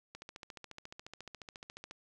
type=click train; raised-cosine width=0.2 ms; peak=-29 dBFS; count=26; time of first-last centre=0.15-1.911 s; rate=14.2 Hz; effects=none